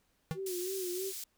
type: tone with exponential decay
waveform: square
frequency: 160 Hz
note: D#3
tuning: 49 cents sharp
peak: -29 dBFS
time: 0.31-0.4 s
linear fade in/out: 0 ms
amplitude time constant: 19 ms
type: tone with vibrato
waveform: sine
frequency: 370 Hz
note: F#4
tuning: in tune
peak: -35 dBFS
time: 0.34-1.13 s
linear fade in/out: 50 ms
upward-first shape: sine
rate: 3.1 Hz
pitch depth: 78 cents each way
type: high-pass noise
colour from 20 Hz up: pink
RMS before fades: -42 dBFS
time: 0.46-1.24 s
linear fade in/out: 5 ms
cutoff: 5700 Hz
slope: 12 dB/octave
effects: pink hiss -74 dBFS RMS until 1.37 s